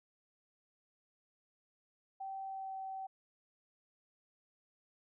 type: tone with pitch glide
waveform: sine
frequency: 774 to 767.8 Hz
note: G5 to G5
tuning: -22 to -36 cents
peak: -40 dBFS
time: 2.2-3.07 s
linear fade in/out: 10 ms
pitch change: -14 cents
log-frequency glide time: 2.44-2.76 s
effects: none